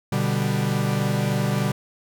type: chord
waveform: 45% pulse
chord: G major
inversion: first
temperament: equal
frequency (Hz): 123.47 / 146.83 / 196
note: B2 / D3 / G3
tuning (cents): 0 / 0 / 0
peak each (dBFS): -25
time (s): 0.12-1.72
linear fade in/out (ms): 5
effects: none